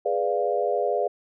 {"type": "chord", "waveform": "sine", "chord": "G# diminished seventh", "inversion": "none", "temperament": "equal", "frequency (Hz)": [415.3, 493.9, 587.3, 698.5], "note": ["G#4", "B4", "D5", "F5"], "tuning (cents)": [0, 0, 0, 0], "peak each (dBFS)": -27, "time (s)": [0.05, 1.08], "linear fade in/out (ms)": 10, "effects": []}